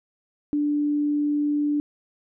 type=tone; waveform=sine; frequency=293.7 Hz; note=D4; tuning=in tune; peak=-20 dBFS; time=0.53-1.8 s; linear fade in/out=0 ms; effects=none